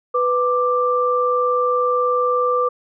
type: tone pair together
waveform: sine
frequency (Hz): 495.9 / 1179.5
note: B4 / D6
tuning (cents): +7 / +7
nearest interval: octave + minor third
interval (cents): 1500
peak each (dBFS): -18 / -18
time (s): 0.14-2.69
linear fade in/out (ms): 10
effects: none